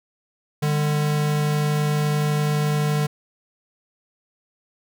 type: tone pair together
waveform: square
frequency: 149.27 / 201.1 Hz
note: D3 / G3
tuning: +29 / +44 cents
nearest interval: perfect fourth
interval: 515 cents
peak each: -20 / -30 dBFS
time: 0.62-3.07 s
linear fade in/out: 10 ms
effects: none